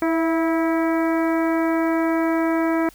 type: harmonic tone with a mistuned harmonic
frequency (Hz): 325.7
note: E4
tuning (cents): -21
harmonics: 1 / 2 / 3 / 4 / 5 / 6 / 7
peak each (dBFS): -19 / -25 / -29 / -31 / -33 / -35 / -36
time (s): 0.02-2.89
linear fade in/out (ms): 2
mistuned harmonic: 2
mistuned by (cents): +29
effects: added 44 Hz sine -51 dBFS peak until 2.94 s + white hiss -51 dBFS RMS until 2.94 s